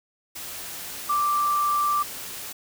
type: tone in noise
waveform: sine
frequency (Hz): 1174.7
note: D6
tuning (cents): 0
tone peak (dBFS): -20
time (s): 1.09-2.03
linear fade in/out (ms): 10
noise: white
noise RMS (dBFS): -36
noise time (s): 0.35-2.53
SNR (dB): +13
effects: none